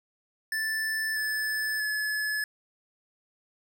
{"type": "tone with pitch steps", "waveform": "square", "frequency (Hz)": [1760, 1736.8, 1713.9], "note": ["A6", "A6", "A6"], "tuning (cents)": [0, -23, -46], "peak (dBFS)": -28, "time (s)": [0.52, 2.44], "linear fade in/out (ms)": 2, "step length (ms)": 640, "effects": []}